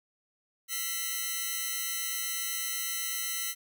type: tone cluster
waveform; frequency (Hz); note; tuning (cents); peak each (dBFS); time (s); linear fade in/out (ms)
5% pulse; 1349 / 1962 / 2087 / 3045; E6 / B6 / C7 / F#7; +40 / -12 / -5 / +49; -30 / -25 / -27 / -28; 0.68-3.55; 50
effects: none